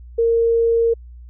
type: tone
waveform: sine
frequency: 461.5 Hz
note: A#4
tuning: 17 cents flat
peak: -13 dBFS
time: 0.18-0.94 s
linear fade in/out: 10 ms
effects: added 60 Hz sine -36 dBFS peak until 1.29 s